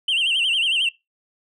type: tone with vibrato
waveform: sine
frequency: 2934 Hz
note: F#7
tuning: 15 cents flat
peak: -15 dBFS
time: 0.08-0.89 s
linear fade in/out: 5 ms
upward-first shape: sine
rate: 11 Hz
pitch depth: 150 cents each way
effects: noise-tail reverb RT60 0.2 s tail -21 dB re dry + tanh soft clip ceiling -16 dBFS